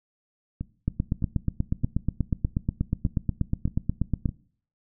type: two click trains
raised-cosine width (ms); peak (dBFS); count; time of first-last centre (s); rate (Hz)
5; -18 / -11; 7 / 29; 0.61-4.291 / 0.88-4.258; 1.63 / 8.29
effects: noise-tail reverb RT60 0.5 s tail -20 dB re dry